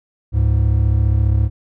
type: tone pair together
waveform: triangle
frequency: 69.95 / 104.8 Hz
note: C#2 / G#2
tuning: +16 / +16 cents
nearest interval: perfect fifth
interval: 700 cents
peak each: -13 dBFS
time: 0.32-1.5 s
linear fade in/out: 50 ms
effects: none